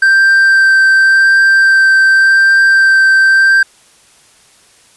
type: tone with vibrato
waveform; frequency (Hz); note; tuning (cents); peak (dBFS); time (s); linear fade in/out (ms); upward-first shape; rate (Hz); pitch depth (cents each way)
triangle; 1568; G6; 0; -3; 0.02-3.63; 5; sine; 0.89; 9
effects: white hiss -46 dBFS RMS until 4.96 s + resampled to 24000 Hz